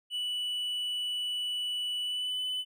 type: tone with pitch glide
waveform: triangle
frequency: 2960 to 3005 Hz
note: F#7 to F#7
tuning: 0 to +26 cents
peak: -29 dBFS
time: 0.1-2.65 s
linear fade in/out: 50 ms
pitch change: +26 cents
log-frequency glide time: 2.02-2.39 s
effects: none